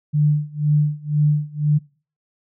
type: tone with tremolo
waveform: sine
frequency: 149.1 Hz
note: D3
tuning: 27 cents sharp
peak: -12 dBFS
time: 0.13-1.79 s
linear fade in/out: 20 ms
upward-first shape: sine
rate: 2 Hz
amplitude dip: 95%
effects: noise-tail reverb RT60 0.4 s tail -24 dB re dry